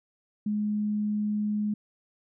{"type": "tone", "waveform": "sine", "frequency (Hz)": 209.8, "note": "G#3", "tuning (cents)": 18, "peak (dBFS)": -25, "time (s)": [0.46, 1.74], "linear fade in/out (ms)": 5, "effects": []}